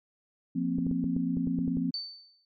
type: chord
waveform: sine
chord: F suspended fourth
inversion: none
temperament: just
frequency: 174.61 / 232.8 / 261.9 Hz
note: F3 / Bb3 / C4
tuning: 0 / -2 / +2 cents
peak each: -31 / -33 / -29 dBFS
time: 0.55-1.91 s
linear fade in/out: 10 ms
type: clicks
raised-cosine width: 3 ms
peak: -23 dBFS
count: 10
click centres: 0.785 / 0.867 / 0.913 / 1.041 / 1.165 / 1.37 / 1.472 / 1.588 / 1.678 / 1.77 s
type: tone with exponential decay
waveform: sine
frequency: 4543 Hz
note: C#8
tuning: 42 cents sharp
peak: -29 dBFS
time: 1.94-2.45 s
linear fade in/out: 1 ms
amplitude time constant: 110 ms
effects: MP3 32 kbps